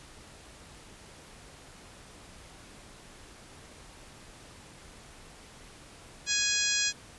harmonic tone, 830 Hz, G#5, 1 cent flat, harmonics 2 / 3 / 4 / 5 / 6 / 7 / 8 / 9, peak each -34 / -34 / -34 / -34 / -34 / -34 / -34 / -34 dBFS, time 6.26-6.93 s, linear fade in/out 50 ms, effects pink hiss -51 dBFS RMS until 7.18 s + resampled to 24000 Hz

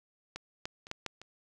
clicks, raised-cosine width 0.2 ms, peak -22 / -19 / -30 / -18 / -18 / -30 dBFS, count 6, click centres 0.36 / 0.655 / 0.869 / 0.914 / 1.063 / 1.216 s, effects none

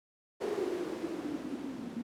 violet noise with low-pass filter sweep, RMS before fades -37 dBFS, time 0.4-2.03 s, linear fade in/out 20 ms, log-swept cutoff 410 to 230 Hz, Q 8, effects none

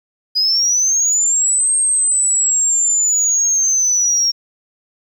sine linear two-way sweep, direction up then down, 4914 to 8490 to 5530 Hz, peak -11 dBFS, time 0.35-4.32 s, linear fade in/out 20 ms, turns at 1.76 s, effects tanh soft clip ceiling -8 dBFS + 8-bit

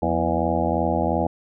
harmonic tone with a mistuned harmonic, 82.8 Hz, E2, 8 cents sharp, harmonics 1 / 2 / 3 / 4 / 6 / 7 / 8 / 9 / 10, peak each -28 / -28 / -28 / -28 / -28 / -28 / -28 / -28 / -28 dBFS, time 0.02-1.27 s, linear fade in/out 5 ms, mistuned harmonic 2, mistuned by +130 cents, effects none

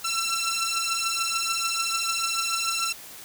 10% pulse beating tone pair, 1342 / 1348.8 Hz, E6 / E6, +31 / +39 cents, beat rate 6.8 Hz, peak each -20 / -19 dBFS, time 0.04-2.93 s, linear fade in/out 10 ms, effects white hiss -43 dBFS RMS until 3.24 s

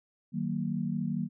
sine chord, D# minor, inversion none, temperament equal with one note detuned, 155.56 / 188.34 / 233.1 Hz, D#3 / F#3 / A#3, 0 / +31 / 0 cents, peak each -34 / -33 / -33 dBFS, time 0.32-1.29 s, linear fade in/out 50 ms, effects none

